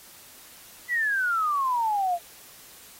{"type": "exponential sweep", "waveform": "sine", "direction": "down", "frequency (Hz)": [2000, 677], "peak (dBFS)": -22, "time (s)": [0.88, 2.19], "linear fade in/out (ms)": 50, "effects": ["white hiss -49 dBFS RMS until 2.99 s", "AAC 48 kbps"]}